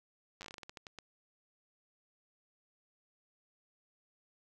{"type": "slowing click train", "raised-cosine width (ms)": 0.2, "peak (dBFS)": -29, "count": 14, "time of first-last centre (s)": [0.41, 0.987], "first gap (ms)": 9, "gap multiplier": 1.24, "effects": []}